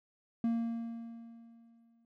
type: tone with exponential decay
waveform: triangle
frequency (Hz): 230.9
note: A#3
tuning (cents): -16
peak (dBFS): -25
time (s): 0.44-2.05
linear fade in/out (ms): 2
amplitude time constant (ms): 350
effects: none

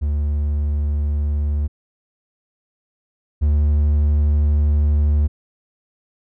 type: tone pair in turn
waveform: triangle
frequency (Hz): 73.42 / 73.97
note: D2 / D2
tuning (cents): 0 / +13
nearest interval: unison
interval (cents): 13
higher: second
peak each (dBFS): -15 / -11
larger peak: second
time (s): 0.01-1.68 / 3.41-5.28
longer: second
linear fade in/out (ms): 20
effects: none

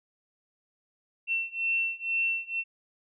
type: beating tone pair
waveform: sine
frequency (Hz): 2700 / 2702.1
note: E7 / E7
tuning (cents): +41 / +42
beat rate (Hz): 2.1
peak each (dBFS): -30 / -29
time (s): 1.27-2.64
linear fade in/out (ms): 50
effects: none

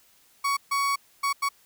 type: tone bursts at uneven times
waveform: 35% pulse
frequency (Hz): 1120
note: C#6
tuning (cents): +18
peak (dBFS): -21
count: 4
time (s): 0.44-0.57 / 0.71-0.96 / 1.23-1.33 / 1.42-1.49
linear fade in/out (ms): 10
effects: white hiss -60 dBFS RMS until 1.65 s

